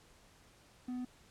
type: tone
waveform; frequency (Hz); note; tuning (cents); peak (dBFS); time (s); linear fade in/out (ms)
triangle; 249.7; B3; +19; -35; 0.88-1.05; 5
effects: pink hiss -63 dBFS RMS until 1.3 s + low-pass 10000 Hz 12 dB/octave